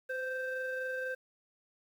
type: ring-modulated tone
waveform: triangle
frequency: 526 Hz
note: C5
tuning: 9 cents sharp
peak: -29 dBFS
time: 0.09-1.15 s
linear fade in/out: 10 ms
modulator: 1040 Hz
effects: 10-bit